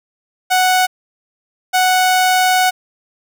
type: tone pair in turn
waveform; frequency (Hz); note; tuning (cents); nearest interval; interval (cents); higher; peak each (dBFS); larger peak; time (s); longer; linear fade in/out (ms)
sawtooth; 740 / 740; F#5 / F#5; 0 / 0; unison; 0; neither; -7 / -7; neither; 0.5-0.87 / 1.73-2.71; second; 20
effects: none